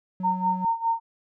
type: tone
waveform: triangle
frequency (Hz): 185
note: F#3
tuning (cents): 0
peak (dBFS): -27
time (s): 0.2-0.65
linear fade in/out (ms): 2
type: tone with tremolo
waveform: sine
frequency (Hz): 916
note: A#5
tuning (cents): -31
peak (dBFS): -19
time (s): 0.23-1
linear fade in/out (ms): 20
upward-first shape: sine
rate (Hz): 4.9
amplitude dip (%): 85
effects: none